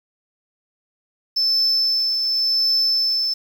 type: tone with tremolo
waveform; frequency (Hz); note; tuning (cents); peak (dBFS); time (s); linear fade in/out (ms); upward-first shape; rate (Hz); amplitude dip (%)
sine; 5274; E8; 0; -13; 1.36-3.34; 10; triangle; 0.9; 45
effects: tanh soft clip ceiling -13 dBFS + 7-bit